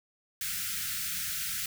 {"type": "band-stop noise", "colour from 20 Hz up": "white", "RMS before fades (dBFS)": -34, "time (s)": [0.41, 1.66], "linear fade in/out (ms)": 2, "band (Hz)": [210, 1300], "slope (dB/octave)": 96, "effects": []}